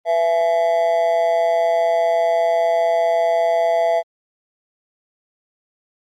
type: tone with amplitude modulation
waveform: triangle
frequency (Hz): 669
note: E5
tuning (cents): +25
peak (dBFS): -9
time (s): 0.05-4.03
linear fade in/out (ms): 50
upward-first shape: sine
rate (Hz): 175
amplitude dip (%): 75
effects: Opus 32 kbps